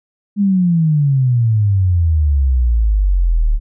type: exponential sweep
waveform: sine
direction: down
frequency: 207.7 to 35.93 Hz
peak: -10 dBFS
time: 0.36-3.6 s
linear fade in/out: 50 ms
effects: none